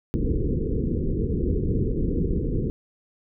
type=low-pass noise; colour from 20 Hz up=pink; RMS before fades=-24 dBFS; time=0.14-2.7 s; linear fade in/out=0 ms; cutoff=480 Hz; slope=96 dB/octave; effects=none